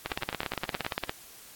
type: two click trains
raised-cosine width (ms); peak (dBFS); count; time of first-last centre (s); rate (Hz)
0.3; -15 / -13; 8 / 19; 0.12-0.848 / 0.06-1.094; 9.61 / 17.4
effects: white hiss -50 dBFS RMS until 1.55 s + AAC 64 kbps